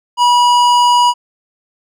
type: tone with hard clipping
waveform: triangle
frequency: 971 Hz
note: B5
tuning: 30 cents flat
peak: -9 dBFS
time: 0.17-1.14 s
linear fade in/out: 50 ms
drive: 17 dB
effects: none